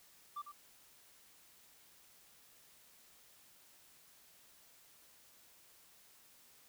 sine tone with echo, 1175 Hz, D6, 1 cent sharp, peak -38 dBFS, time 0.36-0.42 s, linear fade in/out 10 ms, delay 100 ms, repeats 1, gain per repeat -10 dB, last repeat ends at 0.52 s, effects tanh soft clip ceiling -39 dBFS + white hiss -64 dBFS RMS until 6.68 s

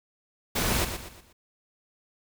pink noise with echo, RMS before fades -26 dBFS, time 0.55-0.85 s, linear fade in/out 10 ms, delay 120 ms, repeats 4, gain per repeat -8 dB, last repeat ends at 1.33 s, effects none

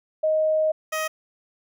sine / 15% pulse tone pair in turn, 625 / 628.6 Hz, D#5 / D#5, +8 / +18 cents, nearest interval unison, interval 10 cents, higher second, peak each -18 dBFS, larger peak neither, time 0.23-0.72 / 0.92-1.08 s, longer first, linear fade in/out 10 ms, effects none

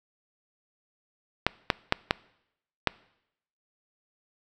clicks, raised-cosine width 0.3 ms, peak -4 dBFS, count 5, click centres 1.466 / 1.702 / 1.924 / 2.109 / 2.873 s, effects noise-tail reverb RT60 0.8 s tail -23 dB re dry

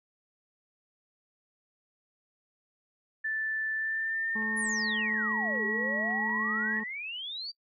sine tone with pitch glide, 1760 to 1919.3 Hz, A6 to B6, 0 to -50 cents, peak -29 dBFS, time 3.24-6.8 s, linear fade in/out 10 ms, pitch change +150 cents, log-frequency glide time 3.75-5.45 s
harmonic tone, 217.2 Hz, A3, 22 cents flat, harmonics 1 / 2 / 4 / 5, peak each -35 / -44 / -45 / -46 dBFS, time 4.35-6.84 s, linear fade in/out 10 ms
clicks, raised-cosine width 0.5 ms, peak -35 dBFS, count 8, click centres 4.424 / 5.137 / 5.321 / 5.554 / 6.108 / 6.296 / 6.768 / 6.803 s
sine exponential two-way sweep, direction down then up, 10790 to 392.1 to 4746 Hz, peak -35 dBFS, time 4.56-7.52 s, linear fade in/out 20 ms, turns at 5.65 s
effects noise-tail reverb RT60 0.1 s tail -24 dB re dry

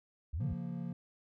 sine exponential two-way sweep, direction up then down, 62.7 to 155.2 to 62.7 Hz, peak -33 dBFS, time 0.33-0.54 s, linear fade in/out 10 ms, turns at 0.46 s
triangle chord, Bb minor, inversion first, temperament equal, 138.59 / 174.61 / 233.1 Hz, Db3 / F3 / Bb3, 0 / 0 / 0 cents, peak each -41 / -37 / -41 dBFS, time 0.4-0.93 s, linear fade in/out 5 ms
effects tanh soft clip ceiling -26 dBFS

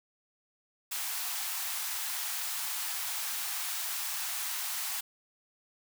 white high-pass noise, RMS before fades -35 dBFS, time 0.91-5.01 s, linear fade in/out 10 ms, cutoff 720 Hz, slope 48 dB/octave, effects none

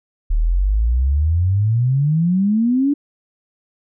sine exponential sweep, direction up, 36.71 to 293.7 Hz, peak -13 dBFS, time 0.3-2.94 s, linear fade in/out 10 ms, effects none

